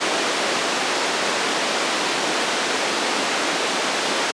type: band-pass noise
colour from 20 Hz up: pink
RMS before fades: -22 dBFS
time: 0-4.32 s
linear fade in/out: 20 ms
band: 320 to 5900 Hz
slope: 12 dB/octave
effects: high-pass 200 Hz 12 dB/octave + resampled to 22050 Hz